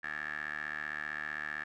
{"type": "tone with band-pass filter", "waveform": "15% pulse", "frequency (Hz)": 75.5, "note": "D2", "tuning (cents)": 48, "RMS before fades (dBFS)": -39, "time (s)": [0.03, 1.64], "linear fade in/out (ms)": 10, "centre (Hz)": 1700, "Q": 9.4, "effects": []}